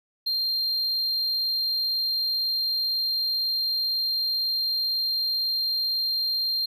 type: tone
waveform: triangle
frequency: 4186 Hz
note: C8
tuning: in tune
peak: -22 dBFS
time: 0.26-6.66 s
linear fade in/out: 10 ms
effects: none